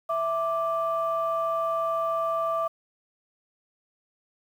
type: tone pair together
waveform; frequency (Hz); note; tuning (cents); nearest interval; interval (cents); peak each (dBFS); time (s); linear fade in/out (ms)
sine; 659.3 / 1174.7; E5 / D6; 0 / 0; minor seventh; 1000; -26; 0.09-2.68; 10
effects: tanh soft clip ceiling -17 dBFS + 9-bit